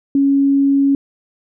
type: tone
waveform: sine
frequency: 277.2 Hz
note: C#4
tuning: in tune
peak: -10 dBFS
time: 0.15-0.95 s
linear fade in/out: 2 ms
effects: none